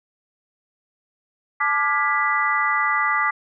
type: tone cluster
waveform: sine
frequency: 864 / 1185 / 1414 / 1654 / 1978 Hz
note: A5 / D6 / F6 / G#6 / B6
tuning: -32 / +15 / +21 / -8 / +2 cents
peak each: -27 / -21 / -28 / -30 / -22 dBFS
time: 1.6-3.31 s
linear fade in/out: 10 ms
effects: none